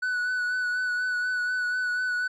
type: tone with vibrato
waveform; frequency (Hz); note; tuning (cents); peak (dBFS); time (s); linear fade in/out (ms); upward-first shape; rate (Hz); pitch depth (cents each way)
triangle; 1485; F#6; +6; -23; 0.02-2.28; 10; sine; 4.1; 23
effects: resampled to 22050 Hz